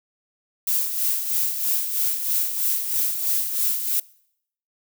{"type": "noise with tremolo", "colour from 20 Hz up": "violet", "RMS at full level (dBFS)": -21, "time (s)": [0.67, 4], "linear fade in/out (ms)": 5, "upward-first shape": "sine", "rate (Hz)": 3.1, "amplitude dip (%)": 55, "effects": ["noise-tail reverb RT60 0.7 s tail -23 dB re dry"]}